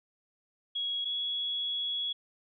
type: tone pair in turn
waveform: sine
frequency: 3322 / 3355 Hz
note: G#7 / G#7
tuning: 0 / +17 cents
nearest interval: unison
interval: 17 cents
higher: second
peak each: -30 / -30 dBFS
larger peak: neither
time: 0.75-1.05 / 1.05-2.13 s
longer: second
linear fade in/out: 10 ms
effects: none